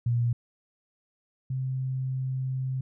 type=tone pair in turn; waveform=sine; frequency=119.2 / 130.79 Hz; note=A#2 / C3; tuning=+39 / 0 cents; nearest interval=major second; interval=161 cents; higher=second; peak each=-22 / -27 dBFS; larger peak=first; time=0.06-0.33 / 1.5-2.81 s; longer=second; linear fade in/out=5 ms; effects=none